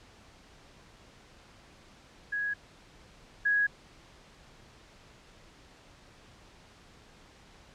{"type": "tone pair in turn", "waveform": "sine", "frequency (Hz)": [1663, 1663], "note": ["G#6", "G#6"], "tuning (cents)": [2, 2], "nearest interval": "unison", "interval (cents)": 0, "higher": "neither", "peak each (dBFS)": [-29, -23], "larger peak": "second", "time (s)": [[2.32, 2.54], [3.45, 3.67]], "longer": "neither", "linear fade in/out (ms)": 10, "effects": ["pink hiss -56 dBFS RMS until 7.74 s", "low-pass 6000 Hz 12 dB/octave"]}